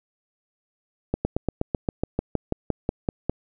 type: slowing click train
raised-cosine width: 2 ms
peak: -9 dBFS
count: 15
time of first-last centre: 1.14-3.296 s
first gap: 110 ms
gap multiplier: 1.05
effects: none